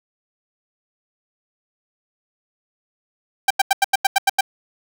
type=tone bursts; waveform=sawtooth; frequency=784 Hz; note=G5; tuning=in tune; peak=-8 dBFS; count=9; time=3.48-4.409 s; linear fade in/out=5 ms; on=25 ms; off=88 ms; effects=none